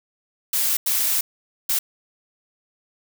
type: noise bursts at uneven times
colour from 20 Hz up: blue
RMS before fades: -21 dBFS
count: 3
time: 0.53-0.77 / 0.86-1.21 / 1.69-1.79 s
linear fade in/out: 5 ms
effects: none